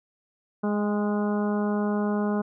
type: harmonic tone with a mistuned harmonic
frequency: 207.7 Hz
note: G#3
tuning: in tune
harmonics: 1 / 2 / 3 / 4 / 5 / 6 / 7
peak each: -24 / -30 / -34 / -36 / -38 / -40 / -41 dBFS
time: 0.63-2.42 s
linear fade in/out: 10 ms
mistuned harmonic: 4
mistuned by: -19 cents
effects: none